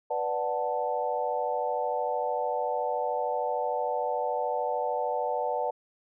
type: chord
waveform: sine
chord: B minor seventh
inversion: none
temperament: equal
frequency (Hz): 493.9 / 587.3 / 740 / 880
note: B4 / D5 / F#5 / A5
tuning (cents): 0 / 0 / 0 / 0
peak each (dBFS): -32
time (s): 0.1-5.71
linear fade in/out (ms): 10
effects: none